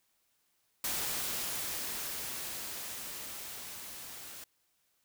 white noise with level ramp, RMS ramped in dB -34 to -47 dBFS, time 0.84-4.44 s, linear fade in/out 2 ms, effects white hiss -75 dBFS RMS until 5.04 s

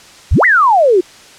sine exponential two-way sweep, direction up then down, 46.25 to 2068 to 341.3 Hz, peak -6 dBFS, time 0.31-1.01 s, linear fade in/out 10 ms, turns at 0.45 s, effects white hiss -39 dBFS RMS until 1.38 s + low-pass 7000 Hz 12 dB/octave

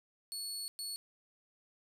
25% pulse tone bursts at uneven times, 4400 Hz, C#8, 14 cents flat, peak -34 dBFS, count 2, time 0.32-0.68 / 0.79-0.96 s, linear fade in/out 0 ms, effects none

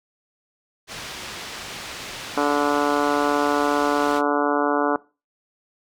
white low-pass noise, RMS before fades -35 dBFS, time 0.87-4.22 s, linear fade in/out 50 ms, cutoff 4400 Hz, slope 12 dB/octave
harmonic tone, 145.3 Hz, D3, 18 cents flat, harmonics 2 / 3 / 4 / 5 / 6 / 7 / 8 / 9 / 10, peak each -23 / -25 / -26 / -27 / -28 / -28 / -29 / -30 / -30 dBFS, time 2.37-4.96 s, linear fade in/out 2 ms
effects noise-tail reverb RT60 0.3 s tail -21 dB re dry

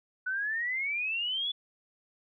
sine exponential sweep, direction up, 1480 to 3474 Hz, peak -29 dBFS, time 0.26-1.52 s, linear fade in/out 10 ms, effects none

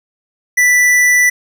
sine tone with hard clipping, 1975.5 Hz, B6, in tune, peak -9 dBFS, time 0.57-1.3 s, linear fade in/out 10 ms, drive 14 dB, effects none

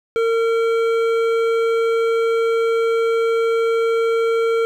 triangle tone with hard clipping, 456.6 Hz, A#4, 36 cents flat, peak -17 dBFS, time 0.16-4.65 s, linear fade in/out 0 ms, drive 15 dB, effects none

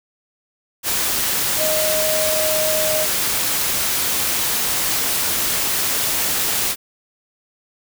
sine tone in noise, 622.3 Hz, D#5, in tune, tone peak -20 dBFS, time 1.57-3.07 s, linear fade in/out 50 ms, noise white, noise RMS -20 dBFS, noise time 0.83-6.76 s, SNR -3 dB, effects none

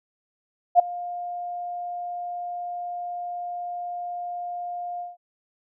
sine tone with ADSR envelope, 706 Hz, F5, 19 cents sharp, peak -8 dBFS, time 0.75-5.17 s, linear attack 43 ms, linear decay 8 ms, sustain -21 dB, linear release 170 ms, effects none

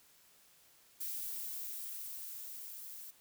violet noise with level ramp, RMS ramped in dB -40 to -49 dBFS, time 1-3.11 s, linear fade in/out 10 ms, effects white hiss -65 dBFS RMS until 3.2 s

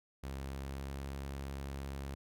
sawtooth tone with pitch glide, 67.7 to 68.65 Hz, C#2 to C#2, -40 to -16 cents, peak -36 dBFS, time 0.23-2.15 s, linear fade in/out 10 ms, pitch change +24 cents, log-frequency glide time 0.38-1.07 s, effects none

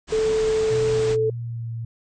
pink low-pass noise, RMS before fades -33 dBFS, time 0.07-1.17 s, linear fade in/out 50 ms, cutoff 8400 Hz, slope 96 dB/octave
sine tone, 438.5 Hz, A4, 6 cents flat, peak -18 dBFS, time 0.12-1.3 s, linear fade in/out 5 ms
sine tone with pitch glide, 123.2 to 114.95 Hz, B2 to A#2, -4 to -24 cents, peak -27 dBFS, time 0.7-1.85 s, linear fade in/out 5 ms, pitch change -120 cents, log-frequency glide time 0.81-1.71 s
effects none

